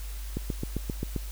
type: click train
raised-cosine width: 3 ms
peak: -17 dBFS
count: 7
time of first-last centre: 0.37-1.163 s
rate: 7.57 Hz
effects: added 50 Hz sine -34 dBFS peak until 1.31 s + white hiss -47 dBFS RMS until 1.31 s